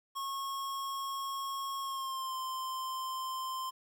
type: tone with pitch glide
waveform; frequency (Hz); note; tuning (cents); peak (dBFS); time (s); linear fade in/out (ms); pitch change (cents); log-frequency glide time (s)
square; 1092 to 1042.7; C#6 to C6; -26 to -6; -36; 0.15-3.71; 20; -80; 1.81-2.36
effects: 11-bit